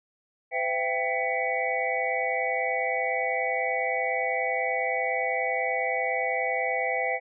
sine tone cluster, 509 / 672 / 782 / 1990 / 2248 Hz, C5 / E5 / G5 / B6 / C#7, -48 / +33 / -4 / +13 / +24 cents, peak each -31 dBFS, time 0.51-7.2 s, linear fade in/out 50 ms, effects none

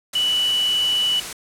sine tone in noise, 2960 Hz, F#7, in tune, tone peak -17 dBFS, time 0.15-1.2 s, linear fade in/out 5 ms, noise white, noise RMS -30 dBFS, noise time 0.13-1.33 s, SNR +10 dB, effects low-pass 10000 Hz 12 dB/octave

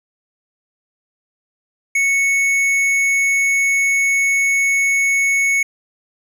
triangle tone with tanh clipping, 2211 Hz, C#7, 5 cents flat, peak -15 dBFS, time 1.95-5.63 s, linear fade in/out 5 ms, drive 15 dB, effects none

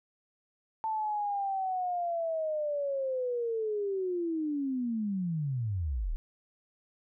sine linear sweep, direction down, 888 to 30.46 Hz, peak -29 dBFS, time 0.84-6.16 s, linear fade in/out 0 ms, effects none

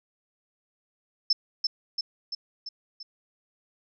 sine tone with echo, 5280 Hz, E8, 2 cents sharp, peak -18 dBFS, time 1.3-1.33 s, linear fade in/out 5 ms, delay 340 ms, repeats 5, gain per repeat -4 dB, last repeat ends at 3.03 s, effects none

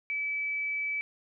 sine tone, 2300 Hz, D7, 37 cents flat, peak -29 dBFS, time 0.1-1.01 s, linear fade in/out 0 ms, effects none

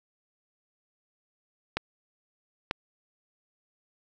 clicks, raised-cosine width 0.3 ms, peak -11 dBFS, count 2, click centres 1.77 / 2.711 s, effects none

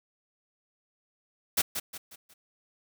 white noise with echo, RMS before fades -24 dBFS, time 1.57-1.62 s, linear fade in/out 10 ms, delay 180 ms, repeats 4, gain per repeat -8 dB, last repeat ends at 2.34 s, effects none

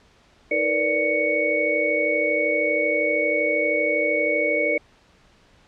sine tone cluster, 316.7 / 462.9 / 495.6 / 586 / 2226 Hz, D#4 / A#4 / B4 / D5 / C#7, +31 / -12 / +6 / -4 / +7 cents, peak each -29 / -27 / -29 / -24 / -22 dBFS, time 0.51-4.78 s, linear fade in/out 5 ms, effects pink hiss -56 dBFS RMS until 5.67 s + low-pass 5000 Hz 12 dB/octave

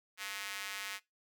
square tone with high-pass filter, 99.1 Hz, G2, 19 cents sharp, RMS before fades -42 dBFS, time 0.17-1 s, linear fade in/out 50 ms, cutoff 1900 Hz, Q 1.3, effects noise-tail reverb RT60 0.2 s tail -22 dB re dry

